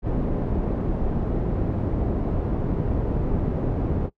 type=low-pass noise; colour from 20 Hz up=pink; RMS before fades=-24 dBFS; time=0.02-4.1 s; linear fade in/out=50 ms; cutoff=450 Hz; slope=12 dB/octave; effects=noise-tail reverb RT60 0.1 s tail -20 dB re dry